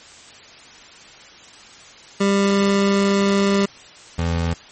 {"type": "tone pair in turn", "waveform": "25% pulse", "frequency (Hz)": [198.6, 83.94], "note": ["G3", "E2"], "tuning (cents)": [23, 32], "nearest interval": "octave + minor third", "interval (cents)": 1491, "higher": "first", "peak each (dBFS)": [-11, -15], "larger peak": "first", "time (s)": [[2.2, 3.66], [4.18, 4.54]], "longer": "first", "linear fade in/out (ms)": 10, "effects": ["white hiss -43 dBFS RMS until 4.71 s", "MP3 32 kbps"]}